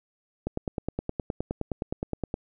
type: click train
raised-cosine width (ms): 2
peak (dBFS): -15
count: 19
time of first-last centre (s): 0.47-2.341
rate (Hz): 9.62
effects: none